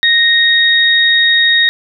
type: tone pair together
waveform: sine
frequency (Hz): 1864.7 / 3737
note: A#6 / A#7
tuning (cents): 0 / +4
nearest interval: octave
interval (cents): 1204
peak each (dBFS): -10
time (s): 0.03-1.69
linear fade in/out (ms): 0
effects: none